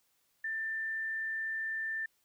sine tone, 1782 Hz, A6, 22 cents sharp, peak -33 dBFS, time 0.44-2.06 s, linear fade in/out 5 ms, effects white hiss -74 dBFS RMS until 2.24 s

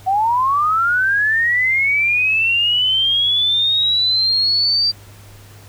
sine linear sweep, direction up, 740 to 4699 Hz, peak -13 dBFS, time 0.06-4.92 s, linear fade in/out 20 ms, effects added 101 Hz sine -40 dBFS peak until 5.68 s + pink hiss -45 dBFS RMS until 5.68 s

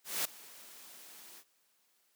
white noise with ADSR envelope, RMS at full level -32 dBFS, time 0.04-1.44 s, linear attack 210 ms, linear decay 5 ms, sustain -21 dB, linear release 56 ms, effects white hiss -73 dBFS RMS until 2.15 s + high-pass 200 Hz 12 dB/octave

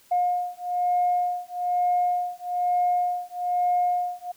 sine beating tone pair, 714 / 715.1 Hz, F5 / F5, +38 / +41 cents, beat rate 1.1 Hz, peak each -24 dBFS, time 0.11-4.32 s, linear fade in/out 10 ms, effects tanh soft clip ceiling -14 dBFS + white hiss -57 dBFS RMS until 4.36 s

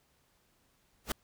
pink noise with exponential growth, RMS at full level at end -26 dBFS, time 1.04-1.12 s, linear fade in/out 5 ms, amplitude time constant 16 ms, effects pink hiss -71 dBFS RMS until 1.23 s

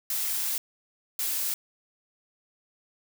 blue noise bursts at uneven times, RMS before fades -29 dBFS, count 2, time 0.1-0.58 / 1.19-1.54 s, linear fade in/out 2 ms, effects none

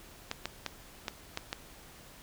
clicks, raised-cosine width 0.2 ms, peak -16 dBFS, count 6, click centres 0.314 / 0.456 / 0.663 / 1.082 / 1.374 / 1.529 s, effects pink hiss -53 dBFS RMS until 2.22 s

